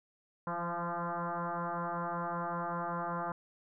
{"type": "tone with frequency modulation", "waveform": "sine", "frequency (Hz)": 174.61, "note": "F3", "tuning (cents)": 0, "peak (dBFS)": -33, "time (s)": [0.47, 3.32], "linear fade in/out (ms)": 2, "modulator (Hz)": 172, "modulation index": 7.2, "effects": []}